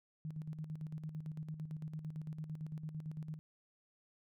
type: tone with tremolo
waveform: sine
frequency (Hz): 155.56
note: D#3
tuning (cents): 0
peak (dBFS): -39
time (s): 0.25-3.39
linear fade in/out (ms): 0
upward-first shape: square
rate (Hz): 8.9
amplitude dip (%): 60
effects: none